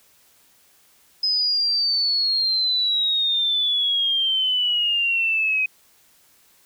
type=exponential sweep; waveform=sine; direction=down; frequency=5080 to 2517 Hz; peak=-18 dBFS; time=1.23-5.66 s; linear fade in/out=5 ms; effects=white hiss -57 dBFS RMS until 6.65 s